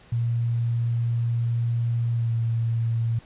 sine tone with pitch glide, 117.5 to 115.15 Hz, A#2 to A#2, +14 to -21 cents, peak -21 dBFS, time 0.12-3.19 s, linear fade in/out 5 ms, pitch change -35 cents, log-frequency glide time 2.14-2.31 s, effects pink hiss -52 dBFS RMS until 3.25 s + resampled to 8000 Hz

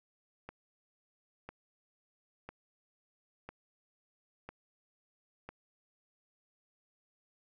click train, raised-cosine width 0.5 ms, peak -29 dBFS, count 6, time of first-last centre 0.49-5.49 s, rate 1 Hz, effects none

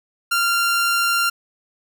sawtooth tone, 1386 Hz, F6, 14 cents flat, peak -13 dBFS, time 0.31-1.3 s, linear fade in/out 10 ms, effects none

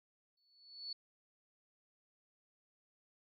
sine tone with exponential growth, 4435 Hz, C#8, in tune, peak -39 dBFS, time 0.37-0.93 s, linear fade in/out 5 ms, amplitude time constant 120 ms, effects none

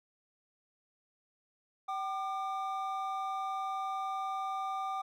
triangle tone pair together, 769.3 / 1200 Hz, G5 / D6, -33 / +37 cents, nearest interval minor sixth, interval 770 cents, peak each -34 / -35 dBFS, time 1.88-5.02 s, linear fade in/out 10 ms, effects none

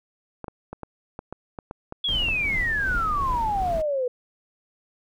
clicks, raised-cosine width 1 ms, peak -20 dBFS, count 10, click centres 0.443 / 0.482 / 0.73 / 0.833 / 1.191 / 1.326 / 1.588 / 1.711 / 1.924 / 2.286 s
sine exponential sweep, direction down, 3414 to 485.3 Hz, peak -22 dBFS, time 2.04-4.08 s, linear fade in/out 5 ms
brown noise with tremolo, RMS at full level -30 dBFS, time 2.08-3.82 s, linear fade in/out 5 ms, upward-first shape sine, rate 2.6 Hz, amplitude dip 30%
effects none

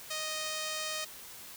5% pulse tone, 622.3 Hz, D#5, in tune, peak -23 dBFS, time 0.1-1.05 s, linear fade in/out 10 ms, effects white hiss -48 dBFS RMS until 1.56 s

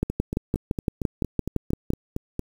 two click trains, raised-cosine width 3 ms, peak -14 / -9 dBFS, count 11 / 12, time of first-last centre 0.1-2.394 / 0.03-1.904 s, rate 4.36 / 5.87 Hz, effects 7-bit

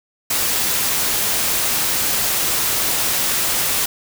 white noise, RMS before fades -19 dBFS, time 0.3-3.86 s, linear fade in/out 5 ms, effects none

